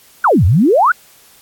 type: exponential two-way sweep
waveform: sine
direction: down then up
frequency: 1551 to 80 to 1551 Hz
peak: -7 dBFS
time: 0.24-0.92 s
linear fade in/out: 5 ms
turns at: 0.45 s
effects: white hiss -46 dBFS RMS until 1.41 s + AAC 64 kbps